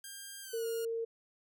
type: tone with pitch glide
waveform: 5% pulse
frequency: 1600 to 1425.4 Hz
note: G6 to F6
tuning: +35 to +35 cents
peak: -34 dBFS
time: 0.04-0.85 s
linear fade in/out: 2 ms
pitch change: -200 cents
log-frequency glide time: 0.42-0.66 s
type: tone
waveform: sine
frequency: 457.2 Hz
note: A#4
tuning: 34 cents flat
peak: -33 dBFS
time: 0.53-1.05 s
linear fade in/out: 10 ms
effects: none